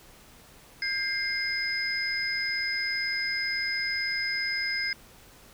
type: tone cluster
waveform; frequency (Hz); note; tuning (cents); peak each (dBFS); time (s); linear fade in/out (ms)
sine; 1602 / 2102 / 5040; G6 / C7 / D#8; +37 / +7 / +21; -33 / -30 / -31; 0.82-4.93; 2
effects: pink hiss -53 dBFS RMS until 5.53 s